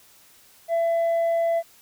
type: tone with tanh clipping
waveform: triangle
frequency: 670 Hz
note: E5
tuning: 28 cents sharp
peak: -20 dBFS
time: 0.68-1.63 s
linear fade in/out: 50 ms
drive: 7 dB
effects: white hiss -54 dBFS RMS until 1.81 s